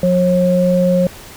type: tone pair together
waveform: sine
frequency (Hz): 179.9 / 540.5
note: F#3 / C#5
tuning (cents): -48 / -44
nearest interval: octave + perfect fifth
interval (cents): 1904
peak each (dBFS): -13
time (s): 0.03-1.07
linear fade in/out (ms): 2
effects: pink hiss -36 dBFS RMS until 1.36 s